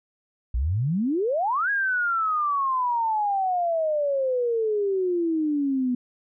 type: exponential two-way sweep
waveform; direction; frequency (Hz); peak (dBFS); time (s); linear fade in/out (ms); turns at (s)
sine; up then down; 54.6 to 1661.2 to 244.3; -21; 0.54-5.95; 5; 1.7
effects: none